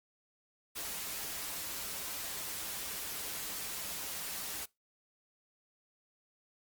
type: noise with comb filter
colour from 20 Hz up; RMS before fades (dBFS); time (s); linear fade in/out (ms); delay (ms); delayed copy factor
white; -40; 0.75-4.66; 20; 8.2; -0.5
effects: noise-tail reverb RT60 0.2 s tail -22 dB re dry + Opus 48 kbps